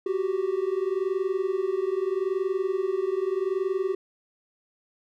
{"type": "tone pair together", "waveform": "triangle", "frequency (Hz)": [370.6, 391.4], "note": ["F#4", "G4"], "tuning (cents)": [3, -3], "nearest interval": "minor second", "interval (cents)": 94, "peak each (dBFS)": -25, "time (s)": [0.06, 3.95], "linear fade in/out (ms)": 5, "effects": []}